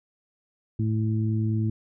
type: harmonic tone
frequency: 109.5 Hz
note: A2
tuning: 8 cents flat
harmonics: 1 / 2 / 3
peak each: -23 / -29 / -33 dBFS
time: 0.79-1.7 s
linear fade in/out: 5 ms
effects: none